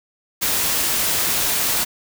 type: noise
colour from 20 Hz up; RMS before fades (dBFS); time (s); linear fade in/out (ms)
white; -20; 0.41-1.85; 20
effects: none